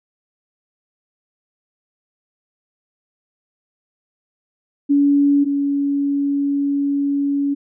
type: tone pair in turn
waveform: sine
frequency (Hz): 284.1 / 282.1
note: C#4 / C#4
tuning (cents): +43 / +30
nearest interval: unison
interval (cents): 13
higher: first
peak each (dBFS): -11 / -16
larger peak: first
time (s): 4.89-5.45 / 5.45-7.55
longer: second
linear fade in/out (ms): 20
effects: none